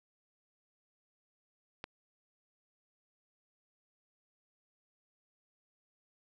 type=click; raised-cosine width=0.3 ms; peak=-24 dBFS; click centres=1.841 s; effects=none